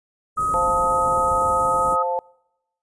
pink band-stop noise, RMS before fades -33 dBFS, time 0.36-1.97 s, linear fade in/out 50 ms, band 600 to 7300 Hz, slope 48 dB/octave
sine tone, 1262 Hz, D#6, 24 cents sharp, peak -19 dBFS, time 0.37-2.03 s, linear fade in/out 10 ms
sine chord, F major, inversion second, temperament equal, 523.3 / 698.5 / 880 Hz, C5 / F5 / A5, 0 / 0 / 0 cents, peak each -24 / -29 / -23 dBFS, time 0.54-2.19 s, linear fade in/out 0 ms
effects noise-tail reverb RT60 0.9 s tail -26 dB re dry + resampled to 24000 Hz

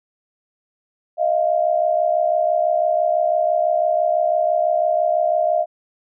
sine tone pair together, 626 / 692 Hz, D#5 / F5, +10 / -16 cents, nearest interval major second, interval 174 cents, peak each -18 dBFS, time 1.17-5.66 s, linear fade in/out 50 ms, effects none

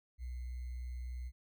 sine tone with sample-and-hold, 61.74 Hz, B1, in tune, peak -39 dBFS, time 0.18-1.32 s, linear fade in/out 50 ms, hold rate 2100 Hz, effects none

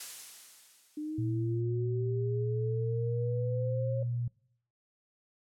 blue noise with exponential decay, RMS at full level -37 dBFS, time 0-1.61 s, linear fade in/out 5 ms, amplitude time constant 350 ms
sine linear sweep, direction up, 298.9 to 543 Hz, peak -34 dBFS, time 0.97-4.03 s, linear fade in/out 5 ms
sine tone with pitch glide, 117.3 to 119.97 Hz, A#2 to B2, +11 to -50 cents, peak -30 dBFS, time 1.18-4.28 s, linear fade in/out 5 ms, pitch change +39 cents, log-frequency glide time 2.26-4 s
effects noise-tail reverb RT60 0.7 s tail -24 dB re dry + low-pass 10000 Hz 12 dB/octave

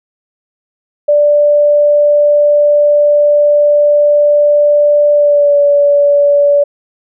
sine tone with pitch glide, 587.3 to 574.9 Hz, D5 to D5, 0 to -37 cents, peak -5 dBFS, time 1.08-6.64 s, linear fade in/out 10 ms, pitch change -37 cents, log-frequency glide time 5.13-5.57 s, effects none

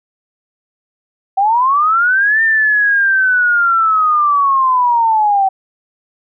sine linear two-way sweep, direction up then down, 756 to 1808 to 760 Hz, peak -9 dBFS, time 1.37-5.49 s, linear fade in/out 10 ms, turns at 2.42 s, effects none

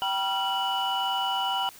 sine tone cluster, 776 / 966 / 1377 / 2951 Hz, G5 / B5 / F6 / F#7, -18 / -39 / -25 / -5 cents, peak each -28 / -29 / -33 / -28 dBFS, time 0.02-1.69 s, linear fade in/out 0 ms, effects tanh soft clip ceiling -19 dBFS + white hiss -49 dBFS RMS until 1.79 s

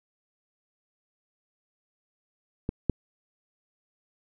clicks, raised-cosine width 3 ms, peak -15 / -9 dBFS, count 2, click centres 2.691 / 2.897 s, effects none

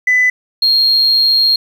sine tone pair in turn, 2000 / 4238 Hz, B6 / C8, +21 / +21 cents, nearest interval octave + minor second, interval 1300 cents, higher second, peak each -7 dBFS, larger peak neither, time 0.07-0.3 / 0.62-1.56 s, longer second, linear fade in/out 5 ms, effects tanh soft clip ceiling -5 dBFS + 7-bit

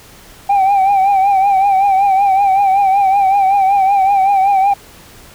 sine tone with vibrato, 784 Hz, G5, in tune, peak -6 dBFS, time 0.49-4.74 s, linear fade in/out 10 ms, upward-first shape triangle, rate 5.3 Hz, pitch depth 76 cents each way, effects tanh soft clip ceiling -7 dBFS + pink hiss -40 dBFS RMS until 5.34 s

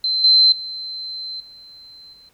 sine tone with level steps, 4090 Hz, C8, 40 cents flat, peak -17 / -9 / -27 / -40 / -45 dBFS, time 0.04-2.29 s, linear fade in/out 2 ms, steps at 0.24 / 0.52 / 1.4 / 2.13 s, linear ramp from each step 2 ms, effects pink hiss -60 dBFS RMS until 2.33 s

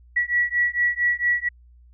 sine beating tone pair, 1934 / 1938.4 Hz, B6 / B6, -37 / -33 cents, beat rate 4.4 Hz, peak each -22 dBFS, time 0.16-1.49 s, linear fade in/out 10 ms, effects added 60 Hz sine -48 dBFS peak until 1.93 s

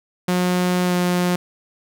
sawtooth tone with pitch glide, 180 to 178.24 Hz, F#3 to F3, -47 to +36 cents, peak -13 dBFS, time 0.28-1.36 s, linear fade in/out 5 ms, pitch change -17 cents, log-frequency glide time 0.84-0.95 s, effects none

